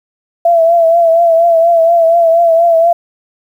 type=tone with vibrato; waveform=sine; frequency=670 Hz; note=E5; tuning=28 cents sharp; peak=-5 dBFS; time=0.45-2.93 s; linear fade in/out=5 ms; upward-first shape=triangle; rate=4.2 Hz; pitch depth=56 cents each way; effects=7-bit